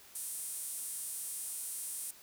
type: tone with high-pass filter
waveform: sawtooth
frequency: 354.9 Hz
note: F4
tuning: 28 cents sharp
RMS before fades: -41 dBFS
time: 0.15-2.11 s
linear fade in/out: 5 ms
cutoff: 9500 Hz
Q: 3.1
effects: white hiss -57 dBFS RMS until 2.22 s